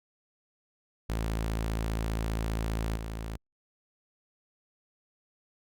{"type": "tone with level steps", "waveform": "sawtooth", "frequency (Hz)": 55, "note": "A1", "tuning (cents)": 0, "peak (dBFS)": [-25, -31], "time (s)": [1.09, 3.37], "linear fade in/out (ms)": 10, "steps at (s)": 2.96, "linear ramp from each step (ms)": 5, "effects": ["Opus 48 kbps"]}